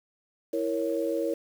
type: chord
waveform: sine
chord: A# diminished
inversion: second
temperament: equal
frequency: 329.6 / 466.2 / 554.4 Hz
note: E4 / A#4 / C#5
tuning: 0 / 0 / 0 cents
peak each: -30 dBFS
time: 0.53-1.34 s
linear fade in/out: 5 ms
effects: 8-bit